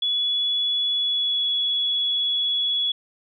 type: tone with pitch glide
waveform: sine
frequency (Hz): 3402 to 3379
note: G#7 to G#7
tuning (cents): +41 to +29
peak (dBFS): -20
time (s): 0.02-2.92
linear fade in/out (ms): 5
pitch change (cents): -12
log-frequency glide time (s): 0.91-1.48
effects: none